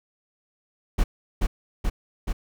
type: noise with echo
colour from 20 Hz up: brown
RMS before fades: -19 dBFS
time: 0.98-1.04 s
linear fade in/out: 10 ms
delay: 430 ms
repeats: 3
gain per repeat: -2 dB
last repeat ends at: 2.33 s
effects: none